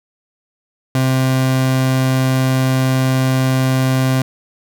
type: tone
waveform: 30% pulse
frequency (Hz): 130.81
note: C3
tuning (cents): 0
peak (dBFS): -10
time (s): 0.95-4.22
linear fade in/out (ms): 2
effects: none